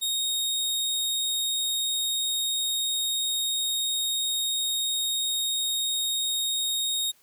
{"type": "tone", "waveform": "sawtooth", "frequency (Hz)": 3729, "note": "A#7", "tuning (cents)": 0, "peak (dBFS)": -22, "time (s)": [0.01, 7.12], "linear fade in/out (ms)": 20, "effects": ["white hiss -61 dBFS RMS until 7.22 s", "high-pass 60 Hz 12 dB/octave"]}